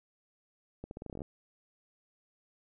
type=accelerating click train; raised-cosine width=2 ms; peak=-28 dBFS; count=12; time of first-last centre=0.84-1.219 s; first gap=71 ms; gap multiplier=0.84; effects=none